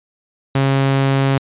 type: tone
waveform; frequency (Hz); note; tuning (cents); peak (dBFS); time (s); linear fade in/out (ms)
sawtooth; 136.1; C#3; -31; -9; 0.55-1.38; 5
effects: resampled to 8000 Hz